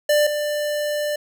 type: tone pair in turn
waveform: square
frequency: 593 / 593 Hz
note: D5 / D5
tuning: +17 / +17 cents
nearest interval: unison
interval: 0 cents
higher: neither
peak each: -15 / -22 dBFS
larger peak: first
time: 0.09-0.27 / 0.27-1.16 s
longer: second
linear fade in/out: 5 ms
effects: none